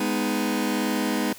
sawtooth chord, G# minor, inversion none, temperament just, 207.7 / 249.2 / 311.5 Hz, G#3 / B3 / D#4, 0 / +16 / +2 cents, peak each -23 dBFS, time 0-1.33 s, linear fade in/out 5 ms, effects white hiss -45 dBFS RMS until 1.38 s

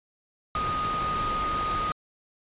sine tone in noise, 1239 Hz, D#6, 8 cents flat, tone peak -26 dBFS, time 0.55-1.92 s, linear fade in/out 2 ms, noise pink, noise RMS -33 dBFS, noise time 0.55-1.92 s, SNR +4 dB, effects resampled to 8000 Hz

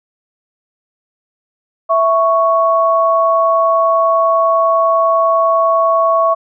sine tone pair together, 660 / 1110 Hz, E5 / C#6, +2 / +2 cents, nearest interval major sixth, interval 900 cents, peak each -12 dBFS, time 1.89-6.35 s, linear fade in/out 20 ms, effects none

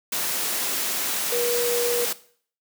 sine tone in noise, 480.1 Hz, B4, 49 cents flat, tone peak -23 dBFS, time 1.32-2.05 s, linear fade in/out 5 ms, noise white, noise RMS -26 dBFS, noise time 0.12-2.13 s, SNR 0 dB, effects noise-tail reverb RT60 0.5 s tail -17 dB re dry + high-pass 200 Hz 12 dB/octave

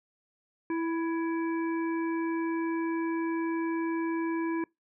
harmonic tone with a mistuned harmonic, 329.6 Hz, E4, in tune, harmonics 1 / 3 / 5 / 7, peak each -28 / -38 / -42 / -45 dBFS, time 0.7-4.64 s, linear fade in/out 2 ms, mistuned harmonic 5, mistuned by +23 cents, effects noise-tail reverb RT60 0.2 s tail -26 dB re dry

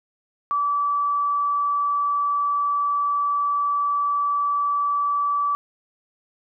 sine tone, 1154 Hz, D6, 31 cents flat, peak -19 dBFS, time 0.51-5.55 s, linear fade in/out 0 ms, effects none

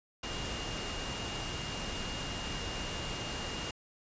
sine tone in noise, 2829 Hz, F7, 22 cents sharp, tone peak -43 dBFS, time 0.23-3.71 s, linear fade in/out 5 ms, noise pink, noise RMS -38 dBFS, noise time 0.23-3.71 s, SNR -8 dB, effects resampled to 16000 Hz

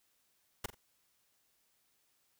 pink noise with echo, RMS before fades -36 dBFS, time 0.64-0.66 s, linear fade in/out 5 ms, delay 43 ms, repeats 2, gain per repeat -11 dB, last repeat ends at 0.746 s, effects white hiss -75 dBFS RMS until 2.39 s

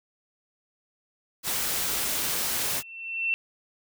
white noise, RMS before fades -28 dBFS, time 1.43-2.83 s, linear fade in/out 50 ms
sine tone with exponential growth, 2694 Hz, E7, 37 cents sharp, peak -21 dBFS, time 2.42-3.34 s, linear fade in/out 0 ms, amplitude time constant 200 ms
effects none

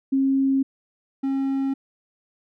sine / triangle tone pair in turn, 269.8 / 270.8 Hz, C#4 / C#4, -47 / -40 cents, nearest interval unison, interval 7 cents, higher second, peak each -17 / -19 dBFS, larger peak first, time 0.12-0.63 / 1.23-1.74 s, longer neither, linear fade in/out 10 ms, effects none

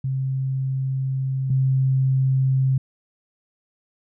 sine tone pair in turn, 133 / 132.48 Hz, C3 / C3, +29 / +22 cents, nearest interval unison, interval 7 cents, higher first, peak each -21 / -16 dBFS, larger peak second, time 0.04-1.5 / 1.5-2.78 s, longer first, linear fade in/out 5 ms, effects none

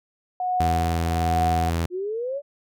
sine tone with tremolo, 731 Hz, F#5, 21 cents flat, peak -19 dBFS, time 0.4-1.7 s, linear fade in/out 2 ms, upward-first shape triangle, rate 1.2 Hz, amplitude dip 85%
sawtooth tone, 83.4 Hz, E2, 21 cents sharp, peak -18 dBFS, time 0.6-1.86 s, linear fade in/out 5 ms
sine exponential sweep, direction up, 349.2 to 585 Hz, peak -25 dBFS, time 1.9-2.42 s, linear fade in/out 50 ms
effects none

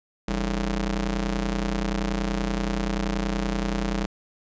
sawtooth ring-modulated tone, 122.9 Hz, B2, 8 cents flat, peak -17 dBFS, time 0.28-4.06 s, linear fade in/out 5 ms, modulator 76.7 Hz, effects resampled to 16000 Hz

